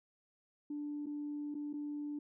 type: tone with dropouts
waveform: sine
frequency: 293.7 Hz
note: D4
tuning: in tune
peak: -37 dBFS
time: 0.7-2.19 s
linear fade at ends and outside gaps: 5 ms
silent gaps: 1.06-1.066 / 1.544-1.55 / 1.73-1.737 s
effects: tanh soft clip ceiling -33 dBFS